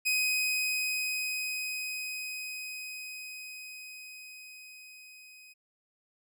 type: tone with level ramp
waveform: sawtooth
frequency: 2512 Hz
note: D#7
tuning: 16 cents sharp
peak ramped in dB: -22 to -48 dBFS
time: 0.05-5.54 s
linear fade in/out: 20 ms
effects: none